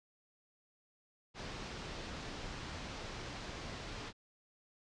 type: low-pass noise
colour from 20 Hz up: pink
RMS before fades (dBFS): -45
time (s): 1.34-4.13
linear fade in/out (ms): 50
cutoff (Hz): 5800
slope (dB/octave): 24
effects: resampled to 22050 Hz